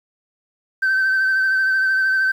sine tone with vibrato, 1545 Hz, G6, 26 cents flat, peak -13 dBFS, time 0.82-2.32 s, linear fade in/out 10 ms, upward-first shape sine, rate 13 Hz, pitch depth 24 cents each way, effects tanh soft clip ceiling -13 dBFS + 8-bit

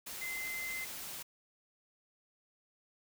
sine tone in noise, 2067 Hz, C7, 22 cents flat, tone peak -38 dBFS, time 0.21-0.85 s, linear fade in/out 10 ms, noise white, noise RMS -44 dBFS, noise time 0.06-1.23 s, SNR +3 dB, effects none

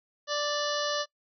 harmonic tone, 587.3 Hz, D5, in tune, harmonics 1 / 2 / 3 / 5 / 6 / 7 / 8 / 9 / 10, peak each -31 / -34 / -36 / -38 / -39 / -39 / -40 / -41 / -41 dBFS, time 0.27-1.06 s, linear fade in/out 50 ms, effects noise-tail reverb RT60 0.1 s tail -22 dB re dry

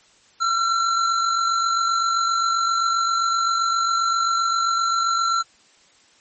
square tone with amplitude modulation, 1355 Hz, E6, 47 cents sharp, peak -17 dBFS, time 0.4-5.43 s, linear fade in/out 20 ms, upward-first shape sine, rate 47.6 Hz, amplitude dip 40%, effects white hiss -55 dBFS RMS until 6.2 s + MP3 32 kbps

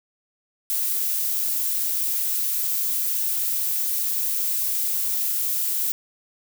violet noise, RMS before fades -24 dBFS, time 0.7-5.92 s, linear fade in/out 0 ms, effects none

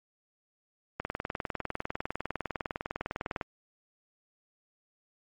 click train, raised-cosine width 0.5 ms, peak -17 dBFS, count 49, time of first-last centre 1-3.412 s, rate 19.9 Hz, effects MP3 48 kbps

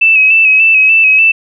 sine tone with vibrato, 2600 Hz, E7, 24 cents flat, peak -4 dBFS, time 0.01-1.32 s, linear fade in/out 10 ms, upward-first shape square, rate 3.4 Hz, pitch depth 33 cents each way, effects none

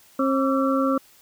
harmonic tone with a mistuned harmonic, 268.6 Hz, C4, 46 cents sharp, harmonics 1 / 2 / 4 / 5, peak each -21 / -24 / -27 / -28 dBFS, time 0.19-0.98 s, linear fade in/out 5 ms, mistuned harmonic 4, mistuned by +120 cents, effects white hiss -54 dBFS RMS until 1.21 s

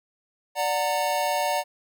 square chord, D augmented, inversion none, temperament just, 587.3 / 734.2 / 917.7 Hz, D5 / F#5 / A#5, 0 / -14 / -27 cents, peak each -28 dBFS, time 0.55-1.64 s, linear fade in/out 50 ms, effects none

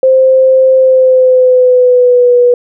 sine tone with pitch glide, 523.3 to 488.3 Hz, C5 to B4, 0 to -20 cents, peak -3 dBFS, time 0.03-2.54 s, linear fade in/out 2 ms, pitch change -120 cents, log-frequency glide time 0.76-2.36 s, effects none

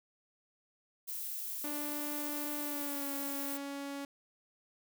violet noise, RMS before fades -40 dBFS, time 1.07-3.58 s, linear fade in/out 20 ms
sawtooth tone with pitch glide, 294 to 280.1 Hz, D4 to C#4, +2 to +18 cents, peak -35 dBFS, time 1.64-4.05 s, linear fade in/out 2 ms, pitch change -84 cents, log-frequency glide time 2.62-3.08 s
effects none

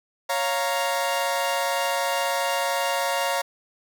sawtooth chord, Bb minor, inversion first, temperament equal, 554.4 / 698.5 / 932.3 Hz, Db5 / F5 / Bb5, 0 / 0 / 0 cents, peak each -23 / -24 / -23 dBFS, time 0.29-3.42 s, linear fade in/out 10 ms, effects none

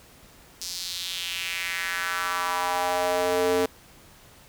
square tone with high-pass filter sweep, 89.3 Hz, F2, 39 cents sharp, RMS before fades -27 dBFS, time 0.61-3.66 s, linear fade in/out 5 ms, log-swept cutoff 5300 to 380 Hz, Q 2.8, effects pink hiss -52 dBFS RMS until 4.48 s

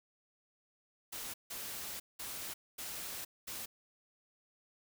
white noise bursts at uneven times, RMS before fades -43 dBFS, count 5, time 1.12-1.34 / 1.5-2 / 2.19-2.54 / 2.78-3.25 / 3.47-3.66 s, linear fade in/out 10 ms, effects none

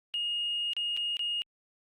sine tone with dropouts, 2857 Hz, F7, 39 cents sharp, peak -28 dBFS, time 0.14-1.42 s, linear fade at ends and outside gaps 0 ms, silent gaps 0.733-0.766 / 0.966-0.973 / 1.169-1.193 s, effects tanh soft clip ceiling -24 dBFS + Opus 48 kbps

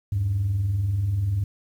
sine tone pair together, 79.37 / 100 Hz, D#2 / G2, +35 / +35 cents, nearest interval major third, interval 400 cents, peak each -31 / -20 dBFS, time 0.12-1.44 s, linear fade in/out 5 ms, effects tanh soft clip ceiling -17 dBFS + 9-bit

